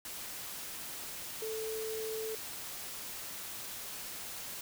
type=tone in noise; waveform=sine; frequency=440 Hz; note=A4; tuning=in tune; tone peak=-36 dBFS; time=1.42-2.35 s; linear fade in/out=2 ms; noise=white; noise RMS=-43 dBFS; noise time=0.05-4.61 s; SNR=+4 dB; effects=none